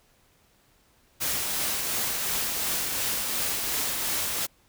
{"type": "noise with tremolo", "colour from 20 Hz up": "white", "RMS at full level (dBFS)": -27, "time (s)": [1.2, 4.47], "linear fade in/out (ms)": 20, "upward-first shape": "triangle", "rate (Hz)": 2.8, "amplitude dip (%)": 30, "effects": ["pink hiss -63 dBFS RMS until 4.68 s"]}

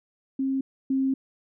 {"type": "tone pair in turn", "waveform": "sine", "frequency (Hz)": [268, 267], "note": ["C4", "C4"], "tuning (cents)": [42, 35], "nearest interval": "unison", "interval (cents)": 7, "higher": "first", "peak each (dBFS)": [-23, -21], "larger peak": "second", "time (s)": [[0.39, 0.61], [0.9, 1.14]], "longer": "second", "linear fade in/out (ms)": 5, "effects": []}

